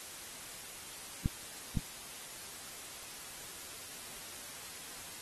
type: clicks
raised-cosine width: 5 ms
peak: -18 dBFS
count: 2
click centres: 1.259 / 1.772 s
effects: white hiss -47 dBFS RMS until 5.21 s + AAC 32 kbps